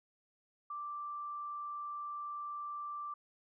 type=tone; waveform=sine; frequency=1174.7 Hz; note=D6; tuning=in tune; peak=-39 dBFS; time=0.7-3.14 s; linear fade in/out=5 ms; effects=none